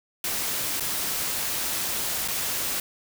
white noise with dropouts, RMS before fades -28 dBFS, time 0.24-2.8 s, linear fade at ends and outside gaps 2 ms, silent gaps 0.798-0.806 / 2.278-2.283 s, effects none

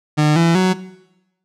30% pulse tone with pitch steps, 150.8 / 167.32 / 185.66 Hz, D3 / E3 / F#3, +46 / +26 / +6 cents, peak -9 dBFS, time 0.17-0.74 s, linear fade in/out 20 ms, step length 190 ms, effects noise-tail reverb RT60 0.9 s tail -17 dB re dry + low-pass 7000 Hz 12 dB/octave

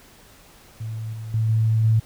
sine tone with level steps, 111 Hz, A2, 16 cents sharp, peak -27 / -30 / -18 / -16 / -14 dBFS, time 0.8-2 s, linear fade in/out 10 ms, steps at 1.13 / 1.34 / 1.49 / 1.84 s, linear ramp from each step 2 ms, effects pink hiss -50 dBFS RMS until 2.05 s

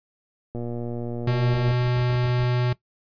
click train, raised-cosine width 2 ms, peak -19 dBFS, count 139, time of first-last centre 0.55-1.71 s, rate 119 Hz
square tone, 123.47 Hz, B2, in tune, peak -21 dBFS, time 1.27-2.73 s, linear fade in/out 5 ms
brown noise bursts, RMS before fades -35 dBFS, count 7, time 1.52-2.459 s, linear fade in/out 10 ms, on 87 ms, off 55 ms
effects noise-tail reverb RT60 0.1 s tail -18 dB re dry + resampled to 11025 Hz

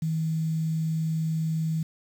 sine tone with quantisation, 159.9 Hz, D#3, 48 cents sharp, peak -24 dBFS, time 0.02-1.83 s, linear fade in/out 5 ms, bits 8, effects none

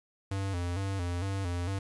square tone with vibrato, 92.5 Hz, F#2, in tune, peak -31 dBFS, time 0.31-1.79 s, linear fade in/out 5 ms, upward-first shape square, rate 2.2 Hz, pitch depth 93 cents each way, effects resampled to 24000 Hz + 10-bit

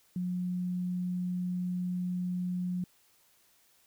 sine tone, 180 Hz, F#3, 47 cents flat, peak -30 dBFS, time 0.16-2.84 s, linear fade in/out 2 ms, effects white hiss -66 dBFS RMS until 3.86 s

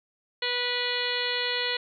harmonic tone with a mistuned harmonic, 490 Hz, B4, 14 cents flat, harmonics 1 / 2 / 3 / 4 / 5 / 6 / 7 / 8 / 9, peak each -34 / -38 / -37 / -32 / -36 / -34 / -34 / -37 / -33 dBFS, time 0.42-1.77 s, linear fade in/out 5 ms, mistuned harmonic 9, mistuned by -67 cents, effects none

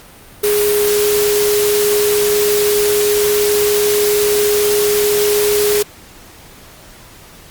sine tone in noise, 415.3 Hz, G#4, in tune, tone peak -12 dBFS, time 0.43-5.83 s, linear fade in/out 10 ms, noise white, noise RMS -19 dBFS, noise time 0.43-5.83 s, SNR +4 dB, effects pink hiss -40 dBFS RMS until 7.5 s + Opus 48 kbps

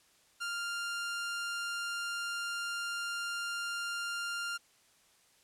sawtooth tone, 1396.9 Hz, F6, in tune, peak -31 dBFS, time 0.4-4.58 s, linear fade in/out 20 ms, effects white hiss -66 dBFS RMS until 5.43 s + low-pass 10000 Hz 12 dB/octave

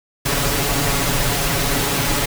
pink noise with comb filter, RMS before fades -19 dBFS, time 0.25-2.26 s, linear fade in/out 10 ms, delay 7.1 ms, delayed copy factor +1, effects none

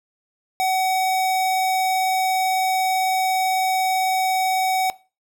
square tone, 753 Hz, F#5, 30 cents sharp, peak -19 dBFS, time 0.6-4.9 s, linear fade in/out 0 ms, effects noise-tail reverb RT60 0.3 s tail -18 dB re dry

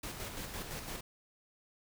pink noise with tremolo, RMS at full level -41 dBFS, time 0.03-1.01 s, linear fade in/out 5 ms, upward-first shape square, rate 5.9 Hz, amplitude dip 40%, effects none

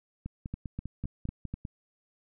two click trains, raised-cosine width 5 ms, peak -22 / -24 dBFS, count 5 / 8, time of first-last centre 0.54-1.54 / 0.26-1.652 s, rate 4 / 5.03 Hz, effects none

